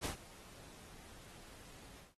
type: noise with ADSR envelope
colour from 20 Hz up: pink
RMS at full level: -38 dBFS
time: 0.01-2.15 s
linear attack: 40 ms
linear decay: 110 ms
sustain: -19 dB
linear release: 160 ms
effects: AAC 32 kbps